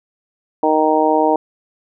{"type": "harmonic tone", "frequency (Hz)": 155.56, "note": "D#3", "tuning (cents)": 0, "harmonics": [2, 3, 4, 5, 6], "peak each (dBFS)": [-18, -18, -18, -18, -18], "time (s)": [0.63, 1.36], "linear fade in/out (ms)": 2, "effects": []}